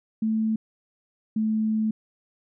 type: tone pair in turn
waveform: sine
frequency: 220 / 218 Hz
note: A3 / A3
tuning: 0 / -16 cents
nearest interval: unison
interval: 16 cents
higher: first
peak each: -21 dBFS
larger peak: neither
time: 0.22-0.56 / 1.36-1.91 s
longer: second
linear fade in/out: 5 ms
effects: none